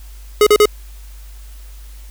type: tone bursts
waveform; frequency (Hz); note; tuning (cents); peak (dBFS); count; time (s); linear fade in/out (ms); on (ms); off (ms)
square; 419.8; G#4; +19; -7; 3; 0.41-0.656; 2; 56; 39
effects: added 50 Hz sine -33 dBFS peak until 2.1 s + white hiss -47 dBFS RMS until 2.1 s